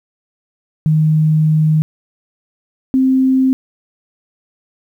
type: tone pair in turn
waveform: sine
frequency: 155.56 / 262.1 Hz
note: D#3 / C4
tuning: 0 / +3 cents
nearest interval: major sixth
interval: 903 cents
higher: second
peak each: -9 dBFS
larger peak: neither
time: 0.86-1.82 / 2.94-3.53 s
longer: first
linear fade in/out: 0 ms
effects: 8-bit